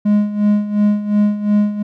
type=tone with tremolo; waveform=triangle; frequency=207.7 Hz; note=G#3; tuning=in tune; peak=-7 dBFS; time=0.05-1.83 s; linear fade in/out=10 ms; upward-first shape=sine; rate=2.8 Hz; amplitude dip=75%; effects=none